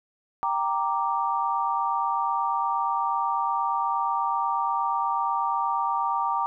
sine chord, G minor, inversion none, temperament equal, 784 / 932.3 / 1174.7 Hz, G5 / Bb5 / D6, 0 / 0 / 0 cents, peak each -29 / -26 / -27 dBFS, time 0.43-6.46 s, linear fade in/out 0 ms, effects none

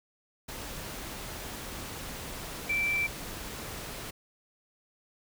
sine tone in noise, 2338 Hz, D7, 8 cents flat, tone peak -26 dBFS, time 2.69-3.07 s, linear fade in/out 10 ms, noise pink, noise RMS -40 dBFS, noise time 0.48-4.11 s, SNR +11 dB, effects none

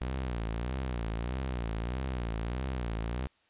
sawtooth tone with vibrato, 60.3 Hz, B1, 41 cents flat, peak -28 dBFS, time 0.01-3.27 s, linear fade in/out 0 ms, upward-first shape sine, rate 1.6 Hz, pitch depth 160 cents each way, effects white hiss -68 dBFS RMS until 3.49 s + resampled to 8000 Hz

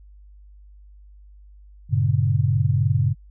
sine chord, G diminished, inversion none, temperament just, 98 / 117.6 / 141.12 Hz, G2 / Bb2 / Db3, 0 / +16 / +31 cents, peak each -21 dBFS, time 1.89-3.15 s, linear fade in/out 50 ms, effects added 50 Hz sine -44 dBFS peak until 3.3 s

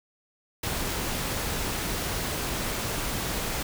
pink noise, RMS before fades -30 dBFS, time 0.63-3.63 s, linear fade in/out 5 ms, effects none

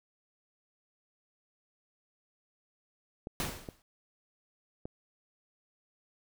clicks, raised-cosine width 2 ms, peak -26 dBFS, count 3, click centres 3.271 / 3.688 / 4.855 s
pink noise with exponential decay, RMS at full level -31 dBFS, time 3.4-3.82 s, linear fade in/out 1 ms, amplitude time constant 91 ms
effects none

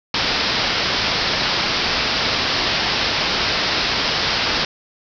white low-pass noise, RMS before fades -20 dBFS, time 0.14-4.65 s, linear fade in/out 2 ms, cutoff 5400 Hz, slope 96 dB/octave, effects none

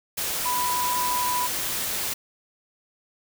sine tone in noise, 987.8 Hz, B5, in tune, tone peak -24 dBFS, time 0.45-1.47 s, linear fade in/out 10 ms, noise white, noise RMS -28 dBFS, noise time 0.17-2.14 s, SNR +1 dB, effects none

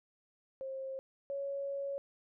sine tone pair in turn, 533 / 556.6 Hz, C5 / C#5, +32 / +7 cents, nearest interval minor second, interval 75 cents, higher second, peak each -38 / -35 dBFS, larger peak second, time 0.61-0.99 / 1.3-1.98 s, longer second, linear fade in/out 0 ms, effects none

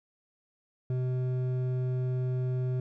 sine tone with hard clipping, 127.3 Hz, C3, 47 cents flat, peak -29 dBFS, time 0.9-2.8 s, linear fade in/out 2 ms, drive 8 dB, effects none

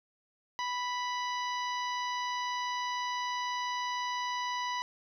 harmonic tone, 987 Hz, B5, 1 cent flat, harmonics 1 / 2 / 3 / 4 / 5 / 6, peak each -33 / -39 / -43 / -45 / -47 / -49 dBFS, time 0.59-4.82 s, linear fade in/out 0 ms, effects 11-bit

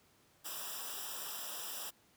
white noise with comb filter, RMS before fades -43 dBFS, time 0.44-1.91 s, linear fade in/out 20 ms, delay 0.46 ms, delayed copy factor -1, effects pink hiss -68 dBFS RMS until 2.16 s + high-pass 80 Hz 12 dB/octave

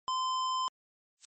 square tone, 1031 Hz, C6, 26 cents flat, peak -30 dBFS, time 0.08-0.68 s, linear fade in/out 0 ms
violet noise with exponential growth, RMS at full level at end -36 dBFS, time 1.17-1.25 s, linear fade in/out 1 ms, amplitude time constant 16 ms
effects MP3 32 kbps

